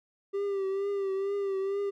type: tone with vibrato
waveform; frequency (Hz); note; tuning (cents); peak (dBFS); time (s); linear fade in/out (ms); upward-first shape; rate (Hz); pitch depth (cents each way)
triangle; 393.8; G4; +8; -26; 0.33-1.91; 20; triangle; 2.2; 51
effects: none